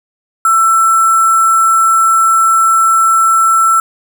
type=tone with sample-and-hold; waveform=sine; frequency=1335 Hz; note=E6; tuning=22 cents sharp; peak=-6 dBFS; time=0.45-3.8 s; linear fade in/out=2 ms; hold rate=8820 Hz; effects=none